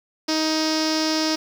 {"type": "tone with low-pass filter", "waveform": "sawtooth", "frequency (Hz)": 314, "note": "D#4", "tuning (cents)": 16, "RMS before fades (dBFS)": -22, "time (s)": [0.28, 1.36], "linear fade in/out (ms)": 10, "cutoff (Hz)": 5200, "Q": 7.3, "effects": ["7-bit"]}